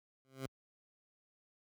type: tone with exponential growth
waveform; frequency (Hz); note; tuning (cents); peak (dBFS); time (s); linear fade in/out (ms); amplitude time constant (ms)
15% pulse; 133.1; C3; +30; -30; 0.25-0.46; 0; 45
effects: high-pass 60 Hz 12 dB/octave